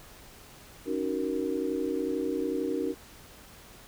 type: chord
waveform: sine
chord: D# minor seventh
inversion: third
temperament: just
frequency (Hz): 280 / 311.1 / 373.4 / 466.7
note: C#4 / D#4 / F#4 / A#4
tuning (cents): +18 / 0 / +16 / +2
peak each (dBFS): -33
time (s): 0.85-2.95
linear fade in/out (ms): 50
effects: pink hiss -51 dBFS RMS until 3.87 s